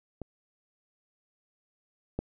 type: clicks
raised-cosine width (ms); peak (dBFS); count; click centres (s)
2; -24 / -17; 2; 0.217 / 2.19
effects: none